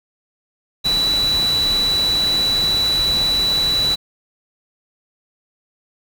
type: tone in noise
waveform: sine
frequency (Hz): 3951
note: B7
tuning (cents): 0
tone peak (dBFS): -15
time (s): 0.84-3.96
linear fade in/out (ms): 20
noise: pink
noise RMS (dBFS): -27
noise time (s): 0.84-3.96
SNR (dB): +9
effects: none